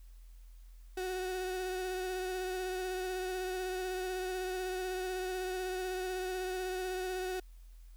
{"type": "tone with vibrato", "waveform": "35% pulse", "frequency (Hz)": 370, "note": "F#4", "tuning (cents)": 0, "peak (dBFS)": -33, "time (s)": [0.97, 7.4], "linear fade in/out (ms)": 5, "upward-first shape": "triangle", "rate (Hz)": 16, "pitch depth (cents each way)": 28, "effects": ["added 42 Hz sine -50 dBFS peak until 7.96 s", "white hiss -70 dBFS RMS until 7.96 s"]}